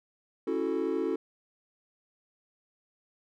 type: chord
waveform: triangle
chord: F# minor seventh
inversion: second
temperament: equal with one note detuned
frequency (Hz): 275 / 329.6 / 370 / 440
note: C#4 / E4 / F#4 / A4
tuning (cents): -14 / 0 / 0 / 0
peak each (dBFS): -32 / -30 / -30 / -30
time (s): 0.47-1.16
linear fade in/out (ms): 5
effects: tanh soft clip ceiling -18 dBFS